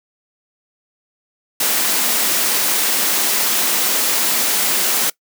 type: high-pass noise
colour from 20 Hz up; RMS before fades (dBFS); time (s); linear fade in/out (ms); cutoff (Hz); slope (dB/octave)
white; -17; 1.6-5.1; 5; 180; 48
effects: noise-tail reverb RT60 0.1 s tail -22 dB re dry